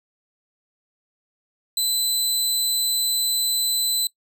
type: tone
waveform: 20% pulse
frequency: 4020 Hz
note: B7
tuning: 30 cents sharp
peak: -14 dBFS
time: 1.77-4.07 s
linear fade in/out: 2 ms
effects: noise-tail reverb RT60 0.1 s tail -22 dB re dry